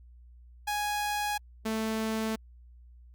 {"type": "tone pair in turn", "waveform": "sawtooth", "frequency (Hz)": [830.6, 220.7], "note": ["G#5", "A3"], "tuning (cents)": [0, 5], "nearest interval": "octave + major seventh", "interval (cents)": 2295, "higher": "first", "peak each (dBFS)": -25, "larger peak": "neither", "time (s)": [[0.67, 1.38], [1.65, 2.36]], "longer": "neither", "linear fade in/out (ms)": 10, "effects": ["added 60 Hz sine -50 dBFS peak until 3.14 s", "Opus 48 kbps"]}